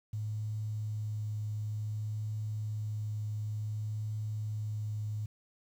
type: tone with vibrato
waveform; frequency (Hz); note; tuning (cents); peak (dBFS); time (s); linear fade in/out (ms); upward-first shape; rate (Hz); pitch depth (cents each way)
sine; 106.9; A2; -49; -33; 0.13-5.26; 5; triangle; 0.56; 11
effects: 10-bit